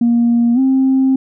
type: tone with pitch glide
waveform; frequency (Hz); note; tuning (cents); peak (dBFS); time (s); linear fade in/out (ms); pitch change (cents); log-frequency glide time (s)
sine; 235.9 to 264.8; A#3 to C4; +21 to +21; -8; 0.01-1.16; 5; +200; 0.54-0.59
effects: tanh soft clip ceiling -6 dBFS